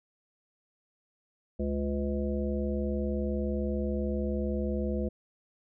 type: harmonic tone with a mistuned harmonic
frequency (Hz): 70.1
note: C#2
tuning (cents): +20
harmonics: 1 / 3 / 5 / 7 / 9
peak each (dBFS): -32 / -32 / -36 / -36 / -41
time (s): 1.59-5.09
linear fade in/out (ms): 10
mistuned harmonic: 7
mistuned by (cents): +45
effects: none